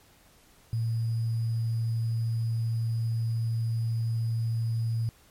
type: tone with sample-and-hold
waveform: sine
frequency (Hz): 114.1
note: A#2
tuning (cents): -37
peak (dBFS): -25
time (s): 0.73-5.09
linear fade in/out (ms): 0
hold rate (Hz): 4900
effects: pink hiss -59 dBFS RMS until 5.3 s + MP3 64 kbps